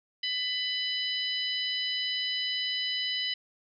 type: harmonic tone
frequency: 998 Hz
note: B5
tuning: 18 cents sharp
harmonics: 2 / 3 / 4 / 5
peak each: -36 / -31 / -35 / -37 dBFS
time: 0.23-3.34 s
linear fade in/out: 5 ms
effects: none